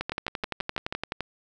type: two click trains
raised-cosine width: 0.3 ms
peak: -14 / -13 dBFS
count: 6 / 15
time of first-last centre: 0.12-0.925 / 0.01-1.207 s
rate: 6.21 / 11.7 Hz
effects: none